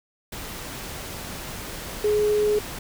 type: tone in noise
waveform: sine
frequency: 420 Hz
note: G#4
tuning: 19 cents sharp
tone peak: -18 dBFS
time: 2.04-2.59 s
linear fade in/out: 5 ms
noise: pink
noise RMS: -35 dBFS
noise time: 0.32-2.79 s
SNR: +14 dB
effects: none